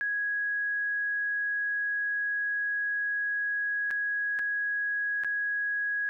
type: tone with dropouts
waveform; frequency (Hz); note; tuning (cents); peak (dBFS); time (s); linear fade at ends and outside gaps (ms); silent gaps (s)
sine; 1661.2; G#6; 0; -27; 0.01-6.09; 0; 3.906-3.911 / 4.389-4.393 / 5.236-5.246
effects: none